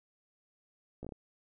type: slowing click train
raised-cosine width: 2 ms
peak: -30 dBFS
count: 5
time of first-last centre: 1.03-1.122 s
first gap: 16 ms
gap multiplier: 1.25
effects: none